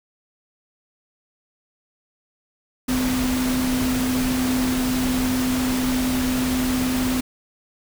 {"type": "tone in noise", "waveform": "sine", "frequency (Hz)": 254.8, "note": "C4", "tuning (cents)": -46, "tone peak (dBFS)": -20, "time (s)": [2.88, 7.21], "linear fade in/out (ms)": 10, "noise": "pink", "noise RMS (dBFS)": -27, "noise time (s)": [2.88, 7.21], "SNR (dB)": 4, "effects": []}